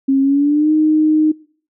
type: tone with pitch glide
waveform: sine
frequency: 270.7 to 309.2 Hz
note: C#4 to D#4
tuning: -41 to -11 cents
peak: -10 dBFS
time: 0.08-1.32 s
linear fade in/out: 10 ms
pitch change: +230 cents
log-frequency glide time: 0.21-0.71 s
effects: noise-tail reverb RT60 0.5 s tail -23 dB re dry